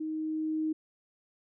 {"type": "tone with level ramp", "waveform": "sine", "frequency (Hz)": 313.1, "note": "D#4", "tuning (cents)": 11, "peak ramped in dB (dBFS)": [-32, -27], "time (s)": [0, 0.73], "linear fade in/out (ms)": 10, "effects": []}